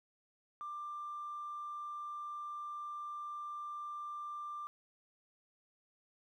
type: tone with tanh clipping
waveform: triangle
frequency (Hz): 1186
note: D6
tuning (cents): +17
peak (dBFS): -40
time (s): 0.61-4.67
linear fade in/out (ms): 0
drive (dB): 1
effects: none